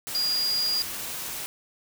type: tone in noise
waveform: sine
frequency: 4841 Hz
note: D#8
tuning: 48 cents flat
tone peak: -23 dBFS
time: 0.15-0.82 s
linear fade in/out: 0 ms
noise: white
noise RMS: -34 dBFS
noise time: 0.07-1.46 s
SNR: +8 dB
effects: none